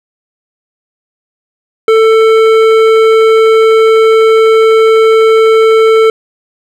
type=tone with hard clipping; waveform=sine; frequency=444 Hz; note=A4; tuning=16 cents sharp; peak=-5 dBFS; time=1.88-6.1 s; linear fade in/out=2 ms; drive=12 dB; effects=none